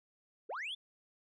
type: linear sweep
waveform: sine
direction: up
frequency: 344.4 to 3579 Hz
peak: -36 dBFS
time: 0.49-0.75 s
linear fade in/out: 10 ms
effects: tanh soft clip ceiling -36 dBFS